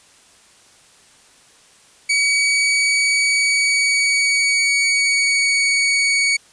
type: tone with pitch glide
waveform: sawtooth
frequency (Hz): 2266 to 2241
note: C#7 to C#7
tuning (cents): +37 to +18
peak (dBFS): -11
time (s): 2.09-6.37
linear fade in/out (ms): 10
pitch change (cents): -19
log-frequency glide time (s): 3.3-5.56
effects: white hiss -50 dBFS RMS until 6.52 s + resampled to 22050 Hz